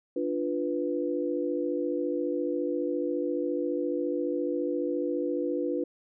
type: chord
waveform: sine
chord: B diminished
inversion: first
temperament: equal with one note detuned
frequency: 293.7 / 348.2 / 493.9 Hz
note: D4 / F4 / B4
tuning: 0 / -5 / 0 cents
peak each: -31 dBFS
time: 0.16-5.84 s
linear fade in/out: 5 ms
effects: none

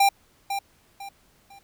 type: tone with echo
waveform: square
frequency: 794 Hz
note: G5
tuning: 22 cents sharp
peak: -16 dBFS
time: 0-0.09 s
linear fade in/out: 5 ms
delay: 500 ms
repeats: 3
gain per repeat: -10 dB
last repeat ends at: 1.59 s
effects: pink hiss -61 dBFS RMS until 1.63 s

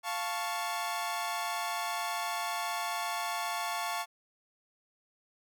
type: chord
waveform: sawtooth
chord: F augmented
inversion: none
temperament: equal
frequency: 698.5 / 880 / 1108.7 Hz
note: F5 / A5 / C#6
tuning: 0 / 0 / 0 cents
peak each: -33 dBFS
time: 0.03-4.06 s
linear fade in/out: 50 ms
effects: none

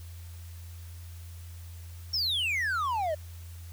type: exponential sweep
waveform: triangle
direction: down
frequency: 5588 to 587.3 Hz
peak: -25 dBFS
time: 2.13-3.15 s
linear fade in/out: 10 ms
effects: added 85 Hz sine -41 dBFS peak until 3.72 s + white hiss -55 dBFS RMS until 3.72 s

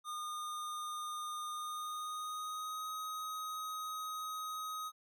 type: tone with pitch glide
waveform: square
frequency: 1220 to 1259.4 Hz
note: D#6 to D#6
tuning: -34 to +21 cents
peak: -40 dBFS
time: 0.04-4.92 s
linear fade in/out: 50 ms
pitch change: +55 cents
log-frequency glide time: 1.49-2.87 s
effects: none

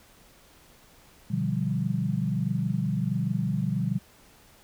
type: chord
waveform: sine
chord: G dominant seventh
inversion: first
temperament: equal with one note detuned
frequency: 123.47 / 148.28 / 174.61 / 196 Hz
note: B2 / D3 / F3 / G3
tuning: 0 / +17 / 0 / 0 cents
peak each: -30 dBFS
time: 1.3-3.99 s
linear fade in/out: 10 ms
effects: pink hiss -56 dBFS RMS until 4.63 s

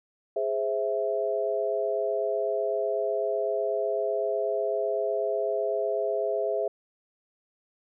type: chord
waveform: sine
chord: Ab augmented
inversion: none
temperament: equal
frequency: 415.3 / 523.3 / 659.3 Hz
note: Ab4 / C5 / E5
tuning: 0 / 0 / 0 cents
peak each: -29 / -31 / -28 dBFS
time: 0.36-6.68 s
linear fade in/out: 5 ms
effects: none

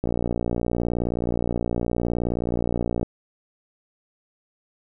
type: click train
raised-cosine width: 2 ms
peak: -11 dBFS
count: 178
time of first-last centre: 0.04-3.03 s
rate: 59.2 Hz
effects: none

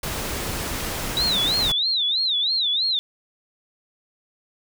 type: noise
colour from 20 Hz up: pink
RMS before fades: -28 dBFS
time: 0.03-1.72 s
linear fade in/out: 5 ms
type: tone with vibrato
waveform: sine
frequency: 3802 Hz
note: A#7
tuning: 33 cents sharp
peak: -19 dBFS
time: 1.17-2.99 s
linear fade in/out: 0 ms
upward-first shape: sine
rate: 3.1 Hz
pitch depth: 200 cents each way
effects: none

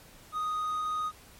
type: tone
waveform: triangle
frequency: 1244.5 Hz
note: D#6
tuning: in tune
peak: -27 dBFS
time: 0.32-1.12 s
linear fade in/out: 50 ms
effects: pink hiss -54 dBFS RMS until 1.39 s + MP3 64 kbps

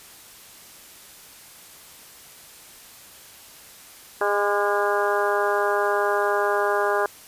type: harmonic tone with a mistuned harmonic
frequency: 204.4 Hz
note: G#3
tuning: 27 cents flat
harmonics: 2 / 3 / 4 / 5 / 6 / 7 / 8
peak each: -24 / -26 / -27 / -28 / -29 / -29 / -30 dBFS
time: 4.21-7.06 s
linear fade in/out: 2 ms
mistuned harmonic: 6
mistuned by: -35 cents
effects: white hiss -46 dBFS RMS until 7.27 s + resampled to 32000 Hz

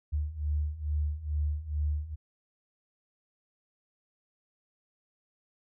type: beating tone pair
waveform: sine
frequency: 73.42 / 75.72 Hz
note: D2 / D#2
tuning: 0 / -47 cents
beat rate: 2.3 Hz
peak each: -33 / -30 dBFS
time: 0.12-2.16 s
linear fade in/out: 20 ms
effects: none

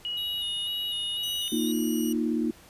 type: tone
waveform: sine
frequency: 2905 Hz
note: F#7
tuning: 32 cents flat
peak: -29 dBFS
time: 0.05-1.48 s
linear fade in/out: 0 ms
type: tone with vibrato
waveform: square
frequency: 3724 Hz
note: A#7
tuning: 2 cents flat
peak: -36 dBFS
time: 0.17-1.72 s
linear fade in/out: 5 ms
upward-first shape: square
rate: 2 Hz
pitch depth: 34 cents each way
type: tone with pitch glide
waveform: 10% pulse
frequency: 3000 to 2908 Hz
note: F#7 to F#7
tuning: +23 to -31 cents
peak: -28 dBFS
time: 1.23-2.13 s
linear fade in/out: 5 ms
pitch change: -54 cents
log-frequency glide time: 1.55-1.61 s
type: chord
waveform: sine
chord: Bb suspended fourth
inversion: none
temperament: just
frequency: 233.1 / 310.8 / 349.6 Hz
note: Bb3 / Eb4 / F4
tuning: 0 / -2 / +2 cents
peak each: -27 / -28 / -32 dBFS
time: 1.52-2.51 s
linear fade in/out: 5 ms
effects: pink hiss -53 dBFS RMS until 2.69 s + resampled to 32000 Hz

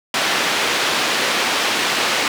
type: band-pass noise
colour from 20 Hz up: white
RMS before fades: -19 dBFS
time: 0.14-2.28 s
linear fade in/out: 2 ms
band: 250 to 3500 Hz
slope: 12 dB/octave
effects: none

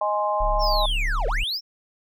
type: chord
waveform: sine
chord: Ab major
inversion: second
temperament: equal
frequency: 622.3 / 830.6 / 1046.5 Hz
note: Eb5 / Ab5 / C6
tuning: 0 / 0 / 0 cents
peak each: -25 dBFS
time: 0.01-0.86 s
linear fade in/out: 5 ms
type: tone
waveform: triangle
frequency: 34.65 Hz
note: C#1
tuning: in tune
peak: -20 dBFS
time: 0.4-1.44 s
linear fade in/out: 10 ms
type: linear two-way sweep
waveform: triangle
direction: down then up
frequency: 5588 to 415.3 to 5588 Hz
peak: -23 dBFS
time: 0.59-1.61 s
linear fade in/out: 50 ms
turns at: 1.27 s
effects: none

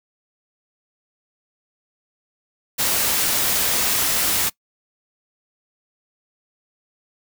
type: noise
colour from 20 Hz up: white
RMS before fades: -20 dBFS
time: 2.78-4.5 s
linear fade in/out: 20 ms
effects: noise-tail reverb RT60 0.1 s tail -22 dB re dry

